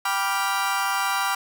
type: chord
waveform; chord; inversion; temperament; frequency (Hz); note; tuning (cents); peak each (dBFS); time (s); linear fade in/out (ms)
35% pulse; G dominant seventh; none; equal with one note detuned; 784 / 980.4 / 1174.7 / 1396.9; G5 / B5 / D6 / F6; 0 / -13 / 0 / 0; -26; 0.05-1.35; 5
effects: none